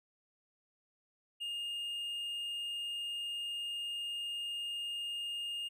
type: tone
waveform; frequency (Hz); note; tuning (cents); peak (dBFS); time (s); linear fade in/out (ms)
triangle; 2832; F7; +23; -35; 1.4-5.69; 20
effects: none